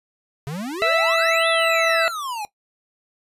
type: exponential two-way sweep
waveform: square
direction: up then down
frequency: 133.6 to 3651 to 804 Hz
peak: -27 dBFS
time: 0.47-2.45 s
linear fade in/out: 0 ms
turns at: 1.48 s
type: harmonic tone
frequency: 659.3 Hz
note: E5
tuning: in tune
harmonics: 1 / 2 / 3 / 4 / 6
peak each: -19 / -22 / -24 / -25 / -27 dBFS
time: 0.82-2.08 s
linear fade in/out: 0 ms
effects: noise-tail reverb RT60 0.1 s tail -17 dB re dry + resampled to 32000 Hz